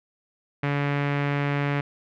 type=tone with low-pass filter; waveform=sawtooth; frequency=143 Hz; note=D3; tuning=46 cents flat; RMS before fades=-25 dBFS; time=0.63-1.81 s; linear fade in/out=5 ms; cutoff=2200 Hz; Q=2.3; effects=none